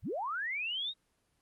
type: linear sweep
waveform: sine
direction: up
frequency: 36.71 to 3825 Hz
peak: -33 dBFS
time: 0.02-0.94 s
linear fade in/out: 50 ms
effects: pink hiss -75 dBFS RMS until 1.41 s + Opus 24 kbps